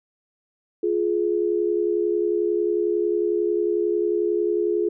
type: tone pair together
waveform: sine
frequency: 349.2 / 420.3 Hz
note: F4 / G#4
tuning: 0 / +21 cents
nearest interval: minor third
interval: 321 cents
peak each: -22 dBFS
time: 0.83-4.89 s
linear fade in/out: 5 ms
effects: none